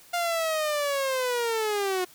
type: linear sweep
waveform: sawtooth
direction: down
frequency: 704 to 359.8 Hz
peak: -21 dBFS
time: 0.13-2.05 s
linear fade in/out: 10 ms
effects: white hiss -53 dBFS RMS until 2.14 s